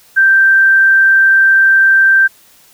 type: tone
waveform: sine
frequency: 1568 Hz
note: G6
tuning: in tune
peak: -5 dBFS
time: 0.16-2.28 s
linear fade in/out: 20 ms
effects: white hiss -46 dBFS RMS until 2.73 s